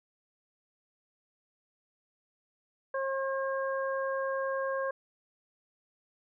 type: harmonic tone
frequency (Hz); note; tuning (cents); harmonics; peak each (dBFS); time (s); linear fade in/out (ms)
538; C5; +48; 1 / 2 / 3; -31 / -36 / -38; 2.94-4.91; 5
effects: none